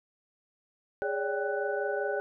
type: tone cluster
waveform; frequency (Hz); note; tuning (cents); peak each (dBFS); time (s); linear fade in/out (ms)
sine; 412.8 / 562 / 587 / 784 / 1488; G#4 / C#5 / D5 / G5 / F#6; -10 / +24 / -1 / 0 / +9; -32 / -34 / -37 / -37 / -36; 1.02-2.2; 0
effects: none